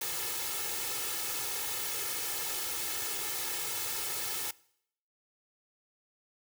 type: noise with comb filter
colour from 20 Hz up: white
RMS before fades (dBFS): -35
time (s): 0.01-4.51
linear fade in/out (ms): 5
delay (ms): 2.3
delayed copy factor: +0.8
effects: noise-tail reverb RT60 0.7 s tail -22 dB re dry + high-pass 100 Hz 12 dB/octave

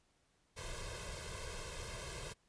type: noise with comb filter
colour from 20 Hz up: pink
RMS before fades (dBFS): -45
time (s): 0.56-2.34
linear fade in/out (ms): 20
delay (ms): 1.9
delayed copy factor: +0.95
effects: pink hiss -75 dBFS RMS until 2.48 s + resampled to 22050 Hz

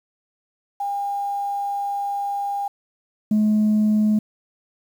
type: tone pair in turn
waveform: sine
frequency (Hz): 805 / 213.2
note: G5 / G#3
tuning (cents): +46 / +46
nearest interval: octave + major seventh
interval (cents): 2300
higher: first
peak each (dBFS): -22 / -13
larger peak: second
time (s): 0.8-2.68 / 3.31-4.19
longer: first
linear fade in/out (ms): 5
effects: tanh soft clip ceiling -13 dBFS + 8-bit

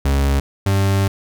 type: tone pair in turn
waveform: 40% pulse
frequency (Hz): 69.3 / 98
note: C#2 / G2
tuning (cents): 0 / 0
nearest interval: tritone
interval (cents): 600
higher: second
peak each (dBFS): -13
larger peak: neither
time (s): 0.05-0.4 / 0.66-1.08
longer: second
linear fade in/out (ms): 5
effects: none

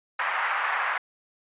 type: band-pass noise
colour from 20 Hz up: pink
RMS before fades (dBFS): -27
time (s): 0.19-0.98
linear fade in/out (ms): 5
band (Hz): 920 to 2100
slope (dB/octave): 24
effects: resampled to 8000 Hz

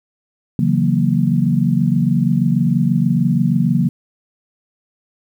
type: chord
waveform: sine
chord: F# dominant seventh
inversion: second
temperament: equal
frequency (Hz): 138.59 / 164.81 / 185 / 233.1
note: C#3 / E3 / F#3 / A#3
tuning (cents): 0 / 0 / 0 / 0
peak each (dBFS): -18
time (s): 0.59-3.89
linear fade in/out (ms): 2
effects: 8-bit

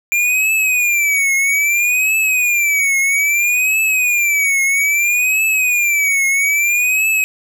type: tone with vibrato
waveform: square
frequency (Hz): 2379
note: D7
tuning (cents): +22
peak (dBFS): -13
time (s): 0.12-7.24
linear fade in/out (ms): 0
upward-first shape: triangle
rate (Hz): 0.61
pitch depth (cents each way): 170
effects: none

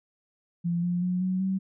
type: tone with pitch steps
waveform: sine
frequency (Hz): 171.7 / 176.22 / 180.86 / 185.62 / 190.51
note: F3 / F3 / F#3 / F#3 / G3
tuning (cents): -29 / +16 / -39 / +6 / -49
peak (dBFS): -24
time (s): 0.64-1.59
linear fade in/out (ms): 20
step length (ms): 190
effects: none

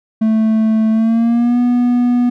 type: tone with pitch glide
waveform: triangle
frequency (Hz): 220 to 244.1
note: A3 to B3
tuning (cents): 0 to -20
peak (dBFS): -8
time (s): 0.21-2.3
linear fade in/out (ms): 10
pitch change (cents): +180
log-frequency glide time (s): 0.91-1.59
effects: none

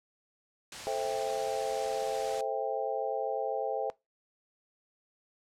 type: noise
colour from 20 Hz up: white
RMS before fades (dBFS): -41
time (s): 0.72-2.41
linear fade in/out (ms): 2
type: chord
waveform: sine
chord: A minor seventh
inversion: none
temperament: just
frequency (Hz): 440 / 528 / 660 / 792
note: A4 / C5 / E5 / G5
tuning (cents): 0 / +16 / +2 / +18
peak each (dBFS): -35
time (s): 0.87-3.9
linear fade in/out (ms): 0
effects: noise-tail reverb RT60 0.2 s tail -21 dB re dry + low-pass 7000 Hz 12 dB/octave

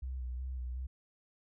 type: tone with vibrato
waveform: sine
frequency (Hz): 63.2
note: B1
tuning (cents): +41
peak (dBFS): -36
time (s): 0.02-0.87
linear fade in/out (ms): 10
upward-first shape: square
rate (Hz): 2.7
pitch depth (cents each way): 36
effects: none

